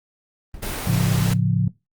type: noise with exponential decay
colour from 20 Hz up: brown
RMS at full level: -32 dBFS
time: 0.54-0.89 s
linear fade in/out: 2 ms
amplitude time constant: 75 ms
type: noise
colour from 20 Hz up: pink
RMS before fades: -28 dBFS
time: 0.62-1.34 s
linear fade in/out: 10 ms
type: chord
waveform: sine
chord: A augmented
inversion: none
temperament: equal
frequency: 110 / 138.59 / 174.61 Hz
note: A2 / C#3 / E#3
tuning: 0 / 0 / 0 cents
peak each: -21 dBFS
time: 0.87-1.68 s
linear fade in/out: 5 ms
effects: noise-tail reverb RT60 0.2 s tail -19 dB re dry + Opus 32 kbps